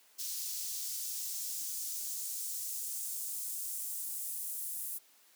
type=noise with high-pass filter sweep; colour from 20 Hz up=white; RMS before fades=-39 dBFS; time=0.18-4.99 s; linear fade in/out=20 ms; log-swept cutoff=5000 to 10000 Hz; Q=1.3; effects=white hiss -64 dBFS RMS until 5.35 s + high-pass 300 Hz 12 dB/octave